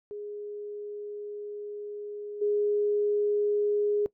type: tone with level steps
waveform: sine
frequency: 414.3 Hz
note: G#4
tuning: 4 cents flat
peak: -35 / -23 dBFS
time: 0.11-4.06 s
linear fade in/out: 0 ms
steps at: 2.41 s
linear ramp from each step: 10 ms
effects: noise-tail reverb RT60 0.1 s tail -20 dB re dry